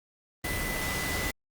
sine tone in noise, 2000 Hz, B6, 21 cents sharp, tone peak -34 dBFS, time 0.44-1.31 s, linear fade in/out 5 ms, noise pink, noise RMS -32 dBFS, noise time 0.44-1.31 s, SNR -5 dB, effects Opus 32 kbps

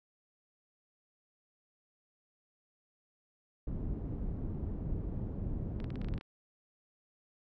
pink low-pass noise, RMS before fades -37 dBFS, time 3.67-6.19 s, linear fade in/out 5 ms, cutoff 260 Hz, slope 12 dB/octave
clicks, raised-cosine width 0.3 ms, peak -33 dBFS, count 10, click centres 5.802 / 5.843 / 5.904 / 5.957 / 6.016 / 6.046 / 6.086 / 6.139 / 6.179 / 6.211 s
effects none

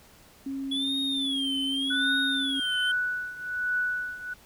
sine tone, 271.8 Hz, C#4, 34 cents flat, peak -30 dBFS, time 0.46-2.6 s, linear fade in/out 5 ms
triangle tone with vibrato, 3373 Hz, G#7, 26 cents sharp, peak -26 dBFS, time 0.71-2.92 s, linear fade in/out 10 ms, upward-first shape sine, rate 0.84 Hz, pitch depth 170 cents each way
sine tone with tremolo, 1480 Hz, F#6, in tune, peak -23 dBFS, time 1.9-4.34 s, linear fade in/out 10 ms, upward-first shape triangle, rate 1.2 Hz, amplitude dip 85%
effects pink hiss -55 dBFS RMS until 4.45 s

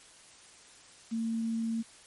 sine tone with quantisation, 226.8 Hz, A#3, 47 cents flat, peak -29 dBFS, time 1.11-1.83 s, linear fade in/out 20 ms, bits 9, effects white hiss -55 dBFS RMS until 2.06 s + MP3 48 kbps

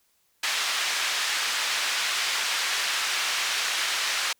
pink band-pass noise, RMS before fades -27 dBFS, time 0.43-4.33 s, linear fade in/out 5 ms, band 1600 to 6000 Hz, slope 12 dB/octave, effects white hiss -68 dBFS RMS until 4.39 s

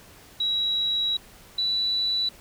sine tone pair in turn, 3878 / 3955 Hz, B7 / B7, -32 / +2 cents, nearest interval unison, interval 34 cents, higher second, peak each -22 dBFS, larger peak neither, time 0.4-1.17 / 1.58-2.29 s, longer first, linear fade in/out 5 ms, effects pink hiss -50 dBFS RMS until 2.4 s

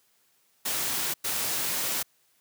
white noise bursts at uneven times, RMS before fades -29 dBFS, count 2, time 0.65-1.14 / 1.24-2.03 s, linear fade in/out 10 ms, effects white hiss -67 dBFS RMS until 2.4 s + high-pass 100 Hz 12 dB/octave

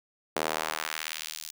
sawtooth tone with high-pass filter sweep, 78.4 Hz, D#2, 14 cents sharp, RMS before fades -34 dBFS, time 0.36-1.51 s, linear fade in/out 5 ms, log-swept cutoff 450 to 5600 Hz, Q 0.97, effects none

